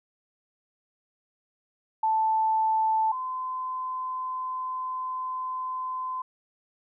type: tone pair in turn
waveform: sine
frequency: 880 / 1026 Hz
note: A5 / C6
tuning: 0 / -34 cents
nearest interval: minor third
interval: 266 cents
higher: second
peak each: -21 / -29 dBFS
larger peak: first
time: 2.03-3.12 / 3.12-6.22 s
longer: second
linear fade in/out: 5 ms
effects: none